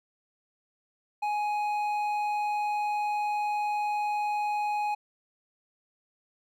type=tone with hard clipping; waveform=triangle; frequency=835 Hz; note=G#5; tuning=9 cents sharp; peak=-28 dBFS; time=1.22-4.95 s; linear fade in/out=10 ms; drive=10 dB; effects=none